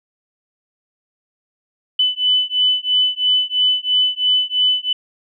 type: beating tone pair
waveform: sine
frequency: 3000 / 3003 Hz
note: F#7 / F#7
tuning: +23 / +25 cents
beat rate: 3 Hz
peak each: -17 dBFS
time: 1.99-4.93 s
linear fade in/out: 5 ms
effects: none